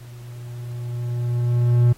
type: tone with level ramp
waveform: triangle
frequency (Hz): 120.5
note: B2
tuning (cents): -42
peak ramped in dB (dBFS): -36 to -9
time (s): 0-1.93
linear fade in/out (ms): 10
effects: pink hiss -51 dBFS RMS until 1.97 s + AAC 48 kbps